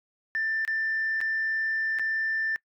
sine tone with dropouts, 1779 Hz, A6, 19 cents sharp, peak -24 dBFS, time 0.35-2.56 s, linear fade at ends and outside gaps 0 ms, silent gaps 0.65-0.677 / 1.205-1.213 / 1.987-1.995 s, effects noise-tail reverb RT60 0.1 s tail -25 dB re dry + tanh soft clip ceiling -21 dBFS

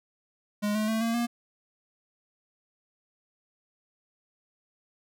square tone with pitch steps, 207.7 / 214.7 / 221.8 / 229.3 / 236.9 Hz, G#3 / A3 / A3 / A#3 / A#3, 0 / -42 / +14 / -28 / +28 cents, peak -26 dBFS, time 0.62-1.27 s, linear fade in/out 20 ms, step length 130 ms, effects none

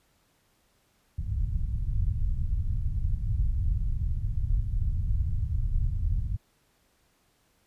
pink low-pass noise, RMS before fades -27 dBFS, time 1.18-6.37 s, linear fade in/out 10 ms, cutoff 110 Hz, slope 24 dB/octave, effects pink hiss -68 dBFS RMS until 7.66 s + resampled to 32000 Hz

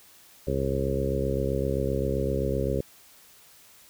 harmonic tone with a mistuned harmonic, 67.7 Hz, C#2, 40 cents flat, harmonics 1 / 2 / 3 / 4 / 5 / 6 / 7 / 8, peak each -31 / -31 / -34 / -35 / -36 / -31 / -33 / -32 dBFS, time 0.47-2.81 s, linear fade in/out 5 ms, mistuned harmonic 1, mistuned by +21 cents, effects white hiss -54 dBFS RMS until 3.89 s

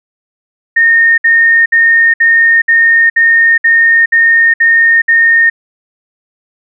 sine tone bursts, 1836 Hz, A#6, 27 cents flat, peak -4 dBFS, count 10, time 0.76-5.5 s, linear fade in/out 10 ms, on 420 ms, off 60 ms, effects none

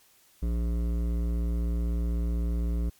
triangle tone with hard clipping, 58 Hz, A#1, 8 cents flat, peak -27 dBFS, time 0.42-2.9 s, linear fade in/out 10 ms, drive 17 dB, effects white hiss -61 dBFS RMS until 2.99 s + MP3 96 kbps

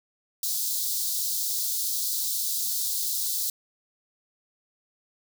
white high-pass noise, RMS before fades -28 dBFS, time 0.43-3.5 s, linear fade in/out 2 ms, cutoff 3800 Hz, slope 48 dB/octave, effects none

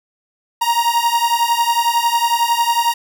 45% pulse beating tone pair, 933 / 944 Hz, A#5 / A#5, +1 / +22 cents, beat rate 11 Hz, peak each -17 dBFS, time 0.61-2.94 s, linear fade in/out 10 ms, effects none

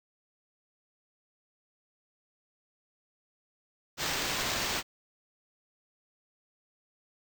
violet noise with sample-and-hold, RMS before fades -32 dBFS, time 3.97-4.83 s, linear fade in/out 50 ms, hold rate 11025 Hz, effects none

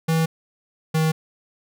square tone pair in turn, 162 / 158.57 Hz, E3 / D#3, -30 / +33 cents, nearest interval unison, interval 37 cents, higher first, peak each -18 dBFS, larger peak neither, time 0.08-0.26 / 0.94-1.12 s, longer neither, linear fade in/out 10 ms, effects none

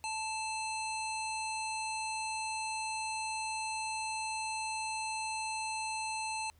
harmonic tone with a mistuned harmonic, 880 Hz, A5, in tune, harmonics 1 / 3 / 5 / 7 / 9 / 10, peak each -37 / -40 / -44 / -48 / -48 / -47 dBFS, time 0.04-6.5 s, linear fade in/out 0 ms, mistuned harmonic 5, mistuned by -100 cents, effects added 79 Hz sine -63 dBFS peak until 6.59 s + pink hiss -70 dBFS RMS until 6.59 s

